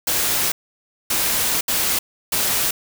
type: noise bursts at uneven times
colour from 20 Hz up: white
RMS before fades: -20 dBFS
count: 4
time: 0.07-0.52 / 1.1-1.61 / 1.68-1.99 / 2.32-2.71 s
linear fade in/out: 5 ms
effects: none